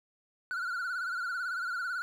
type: tone with vibrato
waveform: triangle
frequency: 1437 Hz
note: F6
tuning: 49 cents sharp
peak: -30 dBFS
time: 0.51-2.02 s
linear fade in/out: 0 ms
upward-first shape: sine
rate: 18 Hz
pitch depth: 89 cents each way
effects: none